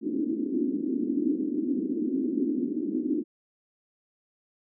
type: band-pass noise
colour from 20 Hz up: pink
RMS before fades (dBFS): -28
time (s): 0.01-3.24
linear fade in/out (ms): 50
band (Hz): 250 to 330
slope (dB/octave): 48
effects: none